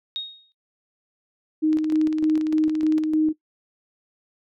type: tone with exponential decay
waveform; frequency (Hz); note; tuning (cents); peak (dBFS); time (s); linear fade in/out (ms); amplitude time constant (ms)
sine; 3735; A#7; +3; -23; 0.16-0.52; 0; 77
type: tone with tremolo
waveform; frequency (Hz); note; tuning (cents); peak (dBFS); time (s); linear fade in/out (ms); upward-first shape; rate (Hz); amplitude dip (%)
sine; 311.1; D#4; 0; -16; 1.62-3.33; 20; square; 3.3; 40
type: click train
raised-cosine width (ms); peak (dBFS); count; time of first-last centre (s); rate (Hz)
0.2; -22; 24; 1.73-3.037; 17.6
effects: noise-tail reverb RT60 0.1 s tail -18 dB re dry